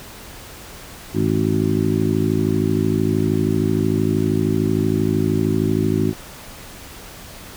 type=harmonic tone with a mistuned harmonic; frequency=53 Hz; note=G#1; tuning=36 cents sharp; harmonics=2 / 3 / 4 / 5 / 6 / 7; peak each=-23 / -23 / -23 / -23 / -23 / -23 dBFS; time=1.13-6.14 s; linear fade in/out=50 ms; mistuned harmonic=2; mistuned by=-98 cents; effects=pink hiss -38 dBFS RMS until 7.56 s